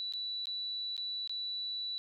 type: tone with dropouts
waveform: sine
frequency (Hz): 3951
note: B7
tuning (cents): 0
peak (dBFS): -35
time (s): 0-1.98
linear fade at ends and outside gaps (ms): 0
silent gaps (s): 0.124-0.136 / 0.456-0.47 / 0.966-0.978 / 1.275-1.295
effects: none